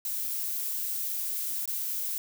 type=noise with dropouts; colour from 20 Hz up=violet; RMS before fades=-32 dBFS; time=0.05-2.18 s; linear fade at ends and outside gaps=1 ms; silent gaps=1.656-1.676 s; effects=none